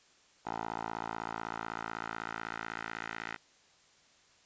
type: tone with band-pass filter sweep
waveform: 10% pulse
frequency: 56 Hz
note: A1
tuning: 31 cents sharp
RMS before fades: -40 dBFS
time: 0.45-3.37 s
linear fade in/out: 20 ms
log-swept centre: 900 to 1800 Hz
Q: 2.1
effects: white hiss -64 dBFS RMS until 4.45 s + resampled to 16000 Hz

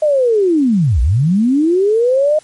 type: linear two-way sweep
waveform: sine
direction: down then up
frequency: 625 to 53.7 to 625 Hz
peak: -9 dBFS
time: 0.02-2.39 s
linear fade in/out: 5 ms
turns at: 1.01 s
effects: white hiss -45 dBFS RMS until 2.43 s + MP3 48 kbps

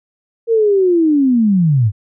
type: linear sweep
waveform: sine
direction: down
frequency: 467 to 95.9 Hz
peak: -9 dBFS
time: 0.47-1.92 s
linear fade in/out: 50 ms
effects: none

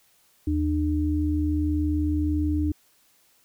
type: tone pair together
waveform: sine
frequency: 79.5 / 301.1 Hz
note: D#2 / D4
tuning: +38 / +43 cents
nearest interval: octave + major seventh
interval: 2305 cents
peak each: -24 dBFS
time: 0.47-2.72 s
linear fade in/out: 5 ms
effects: white hiss -62 dBFS RMS until 3.44 s

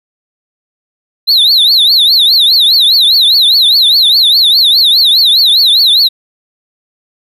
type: tone with vibrato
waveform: triangle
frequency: 3951 Hz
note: B7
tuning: in tune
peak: -3 dBFS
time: 1.27-6.09 s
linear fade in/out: 20 ms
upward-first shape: triangle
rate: 4.9 Hz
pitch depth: 250 cents each way
effects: none

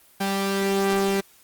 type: tone pair together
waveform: sawtooth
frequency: 196 / 392.7 Hz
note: G3 / G4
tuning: 0 / +3 cents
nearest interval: octave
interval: 1203 cents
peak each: -20 dBFS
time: 0.2-1.21 s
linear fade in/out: 10 ms
effects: white hiss -55 dBFS RMS until 1.43 s + Opus 32 kbps

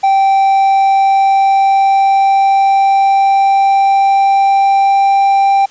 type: tone with pitch glide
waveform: triangle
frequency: 780 to 788.2 Hz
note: G5 to G5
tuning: -9 to +9 cents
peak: -5 dBFS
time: 0.03-5.66 s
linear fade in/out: 10 ms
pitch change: +18 cents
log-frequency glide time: 0.32-5.53 s
effects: white hiss -41 dBFS RMS until 5.7 s + resampled to 16000 Hz

